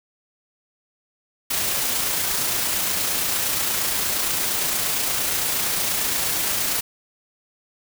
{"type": "noise with amplitude modulation", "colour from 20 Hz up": "white", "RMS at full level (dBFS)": -22, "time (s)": [1.5, 6.81], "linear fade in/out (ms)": 10, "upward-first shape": "sine", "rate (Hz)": 28.6, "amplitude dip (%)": 25, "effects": []}